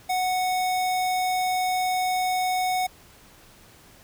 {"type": "tone", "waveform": "square", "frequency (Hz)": 738, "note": "F#5", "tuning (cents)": -5, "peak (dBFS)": -23, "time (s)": [0.09, 2.87], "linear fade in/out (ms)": 10, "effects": ["pink hiss -52 dBFS RMS until 4.03 s"]}